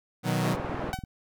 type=chord; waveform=sawtooth; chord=B major; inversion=none; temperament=equal; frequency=123.47 / 155.56 / 185 Hz; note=B2 / D#3 / F#3; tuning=0 / 0 / 0 cents; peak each=-25 dBFS; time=0.23-0.57 s; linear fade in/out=50 ms
type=band-pass noise; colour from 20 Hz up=pink; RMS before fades=-34 dBFS; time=0.4-0.94 s; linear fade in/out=50 ms; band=210 to 1200 Hz; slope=12 dB/octave
type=click train; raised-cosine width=5 ms; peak=-24 dBFS; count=11; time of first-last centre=0.55-1.038 s; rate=20.5 Hz
type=tone with exponential decay; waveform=sawtooth; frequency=757 Hz; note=F#5; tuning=39 cents sharp; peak=-23 dBFS; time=0.93-1.05 s; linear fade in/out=1 ms; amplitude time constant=24 ms
effects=none